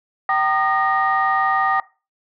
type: tone cluster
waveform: sine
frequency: 773 / 919 / 1220 / 1872 Hz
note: G5 / A#5 / D#6 / A#6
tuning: -24 / -25 / -34 / +7 cents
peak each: -19 / -27 / -19 / -23 dBFS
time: 0.29-1.8 s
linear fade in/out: 2 ms
effects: noise-tail reverb RT60 0.3 s tail -19 dB re dry + tanh soft clip ceiling -7 dBFS